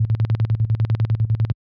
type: tone with tremolo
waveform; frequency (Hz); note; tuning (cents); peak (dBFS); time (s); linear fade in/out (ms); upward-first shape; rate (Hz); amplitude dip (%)
sine; 110.8; A2; +13; -13; 0-1.52; 5; square; 10; 80
effects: high-pass 60 Hz 12 dB/octave + resampled to 11025 Hz